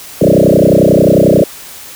sine tone with frequency modulation, 370 Hz, F#4, in tune, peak -4 dBFS, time 0.21-1.44 s, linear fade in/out 5 ms, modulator 31.2 Hz, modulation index 7.7, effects white hiss -31 dBFS RMS until 1.95 s

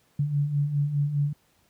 sine beating tone pair, 140.7 / 145.6 Hz, C#3 / D3, +26 / -15 cents, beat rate 4.9 Hz, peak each -30 / -23 dBFS, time 0.19-1.33 s, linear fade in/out 5 ms, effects pink hiss -65 dBFS RMS until 1.69 s + high-pass 60 Hz 12 dB/octave

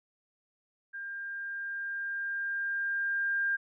sine tone with level ramp, 1600 Hz, G6, 35 cents sharp, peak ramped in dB -37 to -26 dBFS, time 0.93-3.57 s, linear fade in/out 20 ms, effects none

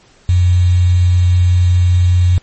sine tone with quantisation, 89.5 Hz, F2, 43 cents sharp, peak -7 dBFS, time 0.29-2.38 s, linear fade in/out 0 ms, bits 5, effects pink hiss -48 dBFS RMS until 2.42 s + MP3 32 kbps

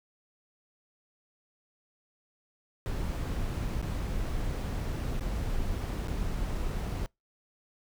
brown noise with dropouts, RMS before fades -32 dBFS, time 2.86-7.06 s, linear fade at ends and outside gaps 0 ms, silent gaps 3.816-3.826 / 5.196-5.208 / 6.073-6.083 s, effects noise-tail reverb RT60 0.2 s tail -26 dB re dry

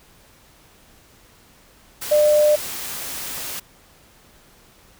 sine tone in noise, 599 Hz, D5, 34 cents sharp, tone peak -12 dBFS, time 2.11-2.56 s, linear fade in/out 10 ms, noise white, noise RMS -30 dBFS, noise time 2.01-3.6 s, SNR +15 dB, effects pink hiss -52 dBFS RMS until 4.99 s

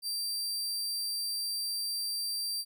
sawtooth tone, 4699 Hz, D8, in tune, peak -29 dBFS, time 0.02-2.65 s, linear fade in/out 50 ms, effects none

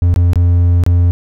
triangle tone with dropouts, 87.31 Hz, F2, in tune, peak -5 dBFS, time 0.02-1.11 s, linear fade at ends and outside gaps 0 ms, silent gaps 0.141-0.161 / 0.333-0.357 / 0.837-0.864 s, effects none

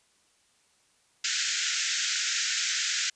white band-pass noise, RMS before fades -29 dBFS, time 1.24-3.1 s, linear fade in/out 5 ms, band 1400 to 7400 Hz, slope 96 dB/octave, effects white hiss -66 dBFS RMS until 3.15 s + resampled to 22050 Hz

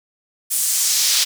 brown noise with high-pass filter sweep, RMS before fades -18 dBFS, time 0.5-1.25 s, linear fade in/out 20 ms, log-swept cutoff 9300 to 4300 Hz, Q 1.5, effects none

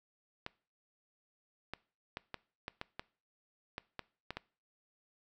clicks, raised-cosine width 0.3 ms, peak -23 dBFS, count 11, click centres 0.464 / 1.736 / 2.171 / 2.343 / 2.681 / 2.814 / 2.995 / 3.781 / 3.993 / 4.306 / 4.37 s, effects noise-tail reverb RT60 0.4 s tail -22 dB re dry

